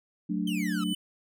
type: chord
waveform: sine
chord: D major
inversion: first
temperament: equal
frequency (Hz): 185 / 220 / 293.7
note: F#3 / A3 / D4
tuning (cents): 0 / 0 / 0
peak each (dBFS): -30 / -32 / -32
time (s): 0.29-0.94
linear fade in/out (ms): 10
type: exponential sweep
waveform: 45% pulse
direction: down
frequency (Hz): 3176 to 1244.5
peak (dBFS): -35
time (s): 0.47-0.84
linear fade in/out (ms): 5
type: tone with exponential growth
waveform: square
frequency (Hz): 3000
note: F#7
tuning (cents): +23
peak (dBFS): -31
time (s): 0.49-0.95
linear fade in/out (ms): 5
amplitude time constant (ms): 100
effects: none